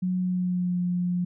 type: tone with pitch glide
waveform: sine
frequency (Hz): 182.9 to 177.9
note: F#3 to F3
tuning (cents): -20 to +32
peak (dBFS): -23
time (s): 0.02-1.25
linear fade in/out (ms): 10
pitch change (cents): -48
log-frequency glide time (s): 0.19-0.8
effects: none